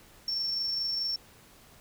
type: tone with amplitude modulation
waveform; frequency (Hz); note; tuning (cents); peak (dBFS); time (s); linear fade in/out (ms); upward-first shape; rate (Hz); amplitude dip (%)
sine; 5440; F8; -46; -25; 0.28-1.16; 2; sine; 24.7; 35
effects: tanh soft clip ceiling -26 dBFS + pink hiss -56 dBFS RMS until 1.8 s